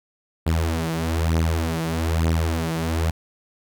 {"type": "beating tone pair", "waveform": "sawtooth", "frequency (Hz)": [81, 82.1], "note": ["E2", "E2"], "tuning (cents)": [-30, -6], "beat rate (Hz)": 1.1, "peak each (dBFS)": -19, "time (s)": [0.46, 3.11], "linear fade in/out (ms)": 10, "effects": []}